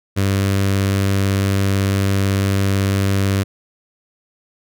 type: tone with notch filter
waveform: sawtooth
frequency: 98 Hz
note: G2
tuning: in tune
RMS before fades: -17 dBFS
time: 0.16-3.44 s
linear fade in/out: 20 ms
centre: 830 Hz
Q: 1.8
effects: none

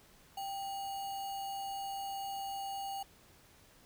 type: tone with sample-and-hold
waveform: sine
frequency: 787 Hz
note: G5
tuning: 7 cents sharp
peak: -37 dBFS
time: 0.37-3.03 s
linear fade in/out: 5 ms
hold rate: 3675 Hz
effects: pink hiss -62 dBFS RMS until 3.85 s

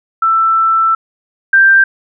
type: tone pair in turn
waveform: sine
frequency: 1330 / 1576.4 Hz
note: E6 / G6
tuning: +15 / +9 cents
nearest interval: minor third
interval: 294 cents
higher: second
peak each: -8 / -4 dBFS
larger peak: second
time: 0.22-0.95 / 1.53-1.84 s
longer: first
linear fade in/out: 5 ms
effects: none

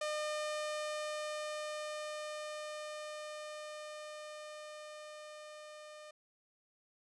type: tone with level ramp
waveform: sawtooth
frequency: 606 Hz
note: D#5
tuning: 46 cents flat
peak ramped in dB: -31 to -46 dBFS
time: 0.01-6.11 s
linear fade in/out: 5 ms
effects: resampled to 22050 Hz

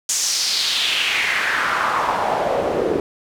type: noise with band-pass filter sweep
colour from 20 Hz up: pink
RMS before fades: -20 dBFS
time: 0.09-3 s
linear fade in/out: 2 ms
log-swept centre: 7100 to 380 Hz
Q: 3
effects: none

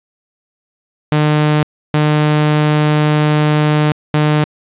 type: tone bursts at uneven times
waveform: sawtooth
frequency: 151 Hz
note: D3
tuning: 48 cents sharp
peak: -6 dBFS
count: 3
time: 1.12-1.63 / 1.94-3.92 / 4.14-4.44 s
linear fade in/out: 0 ms
effects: resampled to 8000 Hz + 8-bit

